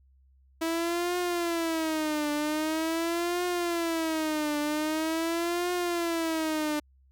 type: tone with vibrato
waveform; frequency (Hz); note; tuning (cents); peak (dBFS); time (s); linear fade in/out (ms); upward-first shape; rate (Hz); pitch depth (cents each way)
sawtooth; 324.6; E4; -27; -23; 0.61-6.8; 10; triangle; 0.44; 170
effects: added 66 Hz sine -58 dBFS peak until 7.11 s

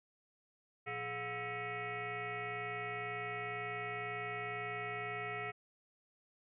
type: tone with frequency modulation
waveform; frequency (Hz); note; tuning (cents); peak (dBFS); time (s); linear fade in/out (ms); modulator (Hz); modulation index
sine; 1319; E6; +1; -38; 0.86-5.52; 20; 300; 3.7
effects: none

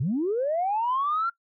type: linear sweep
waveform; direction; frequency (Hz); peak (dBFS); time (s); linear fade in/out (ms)
sine; up; 110 to 1392; -22; 0-1.3; 10
effects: noise-tail reverb RT60 0.1 s tail -21 dB re dry + tanh soft clip ceiling -18 dBFS

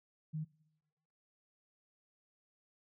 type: tone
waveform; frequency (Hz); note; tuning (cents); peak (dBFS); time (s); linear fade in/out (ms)
sine; 155.56; D#3; 0; -36; 0.33-0.45; 20
effects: noise-tail reverb RT60 1.0 s tail -23 dB re dry

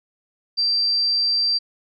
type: tone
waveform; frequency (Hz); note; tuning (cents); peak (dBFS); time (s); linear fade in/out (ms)
sine; 4699; D8; 0; -17; 0.57-1.59; 20
effects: none

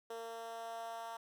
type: tone with high-pass filter sweep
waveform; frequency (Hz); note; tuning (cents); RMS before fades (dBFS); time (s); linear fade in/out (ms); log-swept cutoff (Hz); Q
10% pulse; 228.7; A#3; -33; -45; 0.1-1.17; 5; 480 to 810; 3.7
effects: none

